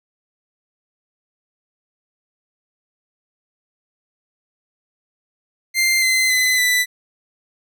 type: tone with pitch steps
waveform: sawtooth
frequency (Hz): 2093 / 2057 / 2022 / 1987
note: C7 / C7 / B6 / B6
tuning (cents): 0 / -30 / +40 / +10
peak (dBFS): -11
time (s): 5.74-6.86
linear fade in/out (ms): 50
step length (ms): 280
effects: none